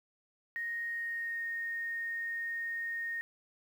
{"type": "tone with pitch glide", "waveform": "sine", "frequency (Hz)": [1864.7, 1850.8], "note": ["A#6", "A#6"], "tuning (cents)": [0, -13], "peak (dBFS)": -34, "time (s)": [0.56, 3.21], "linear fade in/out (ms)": 0, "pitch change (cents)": -13, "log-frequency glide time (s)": [0.86, 1.45], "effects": ["10-bit"]}